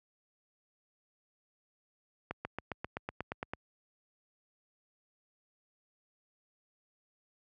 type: accelerating click train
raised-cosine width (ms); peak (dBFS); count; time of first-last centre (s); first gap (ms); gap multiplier
0.5; -21; 11; 2.31-3.535; 140; 0.97
effects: high-pass 60 Hz 12 dB/octave